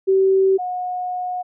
sine tone pair in turn, 383.9 / 726.3 Hz, G4 / F#5, -36 / -32 cents, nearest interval major seventh, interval 1104 cents, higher second, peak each -12 / -22 dBFS, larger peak first, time 0.07-0.58 / 0.58-1.43 s, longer second, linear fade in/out 20 ms, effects none

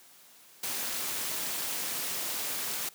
white noise with amplitude modulation, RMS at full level -31 dBFS, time 0.63-2.89 s, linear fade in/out 5 ms, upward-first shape sine, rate 218 Hz, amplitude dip 60%, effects white hiss -56 dBFS RMS until 2.94 s + high-pass 150 Hz 12 dB/octave

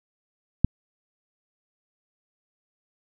click, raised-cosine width 5 ms, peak -4 dBFS, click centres 0.646 s, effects none

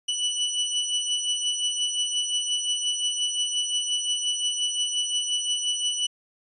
sawtooth beating tone pair, 2960 / 2965.7 Hz, F#7 / F#7, 0 / +3 cents, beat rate 5.7 Hz, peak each -22 / -27 dBFS, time 0.08-6.07 s, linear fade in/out 10 ms, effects resampled to 24000 Hz

